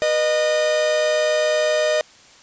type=tone pair together; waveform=45% pulse; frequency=486.2 / 614 Hz; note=B4 / D#5; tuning=-27 / -23 cents; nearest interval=major third; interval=404 cents; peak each=-26 / -17 dBFS; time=0.02-2.01 s; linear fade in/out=0 ms; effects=white hiss -48 dBFS RMS until 2.42 s + resampled to 16000 Hz